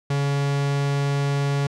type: tone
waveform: 45% pulse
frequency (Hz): 140.9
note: C#3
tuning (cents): +29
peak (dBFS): -20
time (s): 0.1-1.67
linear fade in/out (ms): 5
effects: low-pass 7000 Hz 12 dB/octave